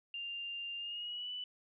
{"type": "tone with pitch glide", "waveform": "sine", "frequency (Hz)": [2794, 2977], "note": ["F7", "F#7"], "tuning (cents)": [0, 10], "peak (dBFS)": -39, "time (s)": [0.14, 1.44], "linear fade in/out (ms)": 2, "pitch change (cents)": 110, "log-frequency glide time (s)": [0.77, 1.31], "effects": []}